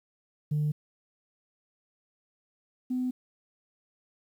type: tone pair in turn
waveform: sine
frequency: 150 / 252.8 Hz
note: D3 / B3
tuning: +37 / +41 cents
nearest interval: major sixth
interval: 904 cents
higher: second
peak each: -23 / -26 dBFS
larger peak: first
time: 0.51-0.72 / 2.9-3.11 s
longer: neither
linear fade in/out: 10 ms
effects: tanh soft clip ceiling -22 dBFS + 10-bit